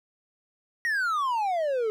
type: exponential sweep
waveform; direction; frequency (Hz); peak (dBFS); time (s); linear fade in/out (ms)
triangle; down; 1916 to 422.4; -22; 0.85-1.9; 0
effects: none